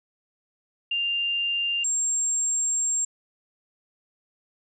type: tone pair in turn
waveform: sine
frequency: 2794 / 7459 Hz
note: F7 / A#8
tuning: 0 / 0 cents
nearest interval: octave + perfect fourth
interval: 1700 cents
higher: second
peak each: -23 / -22 dBFS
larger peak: second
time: 0.91-1.84 / 1.84-3.05 s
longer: second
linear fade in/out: 5 ms
effects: none